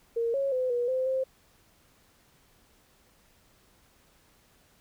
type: tone with pitch steps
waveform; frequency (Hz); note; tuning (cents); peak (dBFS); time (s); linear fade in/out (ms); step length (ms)
sine; 463.8 / 550 / 510 / 483.2 / 517 / 525; A#4 / C#5 / C5 / B4 / C5 / C5; -9 / -14 / -44 / -38 / -21 / +6; -25; 0.16-1.24; 10; 180
effects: pink hiss -63 dBFS RMS until 4.8 s